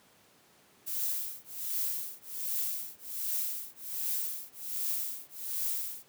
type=noise with tremolo; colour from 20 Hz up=violet; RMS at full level=-31 dBFS; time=0.86-6.04 s; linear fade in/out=20 ms; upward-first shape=triangle; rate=1.3 Hz; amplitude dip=100%; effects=pink hiss -62 dBFS RMS until 6.08 s + high-pass 150 Hz 12 dB/octave